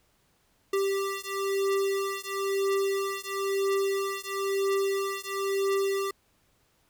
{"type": "beating tone pair", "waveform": "square", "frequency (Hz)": [392, 393], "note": ["G4", "G4"], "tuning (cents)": [0, 4], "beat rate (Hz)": 1, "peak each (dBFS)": -30, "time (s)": [0.73, 6.11], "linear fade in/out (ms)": 5, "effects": ["pink hiss -68 dBFS RMS until 6.89 s"]}